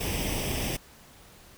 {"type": "noise with comb filter", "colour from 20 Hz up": "pink", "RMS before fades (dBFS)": -30, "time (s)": [0, 0.77], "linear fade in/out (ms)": 10, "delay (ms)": 0.36, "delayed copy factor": 0.7, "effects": ["pink hiss -53 dBFS RMS until 1.57 s"]}